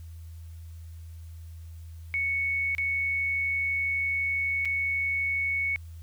sine tone with dropouts, 2217 Hz, C#7, in tune, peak -25 dBFS, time 2.14-5.76 s, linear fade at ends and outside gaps 0 ms, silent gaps 2.75-2.782 / 4.65-4.655 s, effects added 82 Hz sine -40 dBFS peak until 6.02 s + white hiss -62 dBFS RMS until 6.02 s

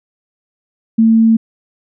sine tone, 224.7 Hz, A3, 37 cents sharp, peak -6 dBFS, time 0.98-1.37 s, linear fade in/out 10 ms, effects none

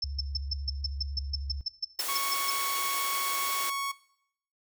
sine tone bursts, 5300 Hz, E8, 9 cents sharp, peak -27 dBFS, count 16, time 0.02-2.504 s, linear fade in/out 5 ms, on 24 ms, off 140 ms
sine tone with vibrato, 69.7 Hz, C#2, 10 cents sharp, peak -33 dBFS, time 0.04-1.61 s, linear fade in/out 0 ms, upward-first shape square, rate 16 Hz, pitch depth 63 cents each way
white high-pass noise, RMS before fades -34 dBFS, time 1.99-3.7 s, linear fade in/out 5 ms, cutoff 310 Hz, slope 24 dB/octave
sawtooth tone, 1108.7 Hz, C#6, in tune, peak -26 dBFS, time 2.08-3.92 s, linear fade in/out 10 ms
effects noise-tail reverb RT60 0.7 s tail -19 dB re dry

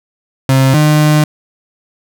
35% pulse tone pair in turn, 133.2 / 151.7 Hz, C3 / D#3, +31 / -44 cents, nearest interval major second, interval 225 cents, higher second, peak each -5 dBFS, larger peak neither, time 0.49-0.74 / 0.74-1.24 s, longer second, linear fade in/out 2 ms, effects none

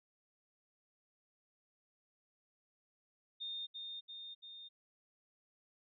sine tone with echo, 3651 Hz, A#7, 37 cents flat, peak -40 dBFS, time 3.4-3.67 s, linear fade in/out 20 ms, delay 340 ms, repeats 3, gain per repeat -3 dB, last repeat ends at 4.69 s, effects none

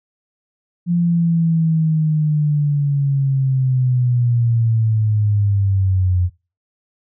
sine linear sweep, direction down, 174.61 to 88.3 Hz, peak -13 dBFS, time 0.86-6.3 s, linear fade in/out 50 ms, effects noise-tail reverb RT60 0.3 s tail -20 dB re dry

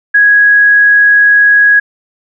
sine tone, 1661.2 Hz, G#6, in tune, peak -3 dBFS, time 0.14-1.8 s, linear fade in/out 10 ms, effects none

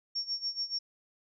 sine tone with tremolo, 5500 Hz, F8, 27 cents flat, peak -29 dBFS, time 0.15-0.79 s, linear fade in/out 10 ms, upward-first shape sine, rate 7 Hz, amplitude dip 85%, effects none

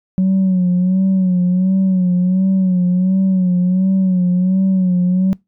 sine tone with vibrato, 185 Hz, F#3, in tune, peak -9 dBFS, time 0.18-5.33 s, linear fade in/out 0 ms, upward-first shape sine, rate 1.4 Hz, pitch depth 60 cents each way, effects noise-tail reverb RT60 0.2 s tail -25 dB re dry + tanh soft clip ceiling -9 dBFS

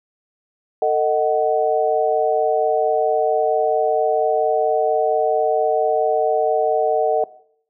sine chord, D# diminished, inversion second, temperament just, 448 / 622.3 / 746.7 Hz, A4 / D#5 / F#5, +31 / 0 / +16 cents, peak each -19 dBFS, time 0.82-7.24 s, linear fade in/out 2 ms, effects noise-tail reverb RT60 0.6 s tail -19 dB re dry

